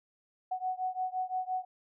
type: beating tone pair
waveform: sine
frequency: 740 / 745.8 Hz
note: F#5 / F#5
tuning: 0 / +14 cents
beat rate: 5.8 Hz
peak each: -34 / -35 dBFS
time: 0.51-1.65 s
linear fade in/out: 10 ms
effects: none

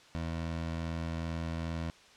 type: tone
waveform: 20% pulse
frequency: 82.41 Hz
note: E2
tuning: in tune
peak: -29 dBFS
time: 0.15-1.9 s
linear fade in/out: 0 ms
effects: white hiss -57 dBFS RMS until 2.16 s + low-pass 5000 Hz 12 dB/octave

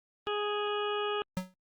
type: harmonic tone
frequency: 415.3 Hz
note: G#4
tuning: in tune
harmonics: 1 / 2 / 3 / 4 / 6 / 7 / 8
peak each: -32 / -39 / -36 / -43 / -44 / -40 / -46 dBFS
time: 0.27-1.22 s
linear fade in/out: 0 ms
type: tone with exponential decay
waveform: square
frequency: 185 Hz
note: F#3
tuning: in tune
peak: -27 dBFS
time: 1.37-1.54 s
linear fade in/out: 0 ms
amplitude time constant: 35 ms
effects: Opus 24 kbps

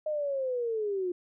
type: linear sweep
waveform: sine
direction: down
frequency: 621 to 350 Hz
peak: -28 dBFS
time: 0.06-1.12 s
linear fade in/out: 5 ms
effects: none

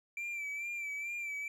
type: tone with vibrato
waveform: triangle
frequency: 2340 Hz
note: D7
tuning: 7 cents flat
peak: -35 dBFS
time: 0.17-1.48 s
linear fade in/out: 2 ms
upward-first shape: sine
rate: 2.3 Hz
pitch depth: 46 cents each way
effects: none

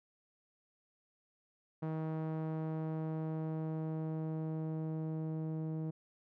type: tone with low-pass filter sweep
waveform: sawtooth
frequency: 158.4 Hz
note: D#3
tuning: 31 cents sharp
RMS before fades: -38 dBFS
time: 1.82-5.91 s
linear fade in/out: 10 ms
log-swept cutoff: 1000 to 430 Hz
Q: 0.74
effects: none

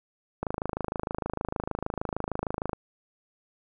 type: click train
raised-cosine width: 1 ms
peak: -15 dBFS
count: 62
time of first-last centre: 0.43-2.732 s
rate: 26.5 Hz
effects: none

